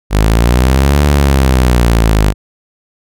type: linear two-way sweep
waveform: sawtooth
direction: up then down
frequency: 50.1 to 73.42 to 50.1 Hz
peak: -3 dBFS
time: 0.1-2.34 s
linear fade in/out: 50 ms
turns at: 1.04 s
effects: none